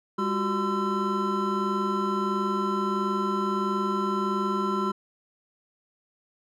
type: tone cluster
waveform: triangle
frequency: 201.3 / 357.1 / 378.6 / 1021 / 1339 Hz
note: G3 / F4 / F#4 / C6 / E6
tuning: +46 / +39 / +40 / -43 / +27 cents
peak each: -27 / -32 / -29 / -28 / -29 dBFS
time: 0.18-4.92 s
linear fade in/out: 10 ms
effects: none